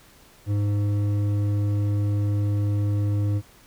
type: tone with hard clipping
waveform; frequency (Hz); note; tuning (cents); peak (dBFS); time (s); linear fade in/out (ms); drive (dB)
sine; 102.5; G#2; -22; -22; 0.46-3.42; 50; 8
effects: pink hiss -53 dBFS RMS until 3.66 s